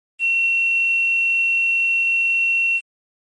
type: tone with quantisation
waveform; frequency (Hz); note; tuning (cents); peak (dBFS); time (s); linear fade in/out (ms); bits
sine; 2722; F7; -45; -15; 0.19-2.81; 50; 7
effects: MP3 48 kbps